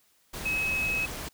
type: tone in noise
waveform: sine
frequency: 2564 Hz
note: E7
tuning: 49 cents flat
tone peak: -26 dBFS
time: 0.45-1.06 s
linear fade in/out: 10 ms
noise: pink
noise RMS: -37 dBFS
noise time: 0.33-1.29 s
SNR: +8 dB
effects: white hiss -66 dBFS RMS until 1.33 s